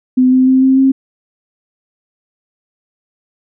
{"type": "tone with pitch steps", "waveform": "sine", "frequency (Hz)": [255.1, 258.1, 261.1, 264.1, 267.2], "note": ["C4", "C4", "C4", "C4", "C4"], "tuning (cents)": [-44, -23, -3, 16, 36], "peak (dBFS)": -6, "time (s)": [0.17, 0.92], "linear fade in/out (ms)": 10, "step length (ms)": 150, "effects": []}